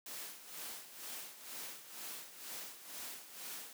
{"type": "noise with tremolo", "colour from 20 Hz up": "white", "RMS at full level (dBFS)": -45, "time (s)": [0.06, 3.73], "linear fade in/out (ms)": 2, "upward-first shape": "sine", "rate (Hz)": 2.1, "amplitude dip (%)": 70, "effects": ["high-pass 200 Hz 12 dB/octave"]}